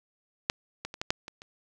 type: clicks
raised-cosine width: 0.2 ms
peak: -7 / -17 / -23 / -14 / -7 / -23 / -28 dBFS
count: 7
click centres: 0.499 / 0.85 / 0.941 / 1.015 / 1.105 / 1.281 / 1.419 s
effects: none